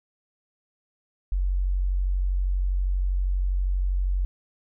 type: tone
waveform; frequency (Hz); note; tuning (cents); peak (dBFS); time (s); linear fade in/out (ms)
sine; 46.25; F#1; 0; -21; 1.32-4.25; 0
effects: none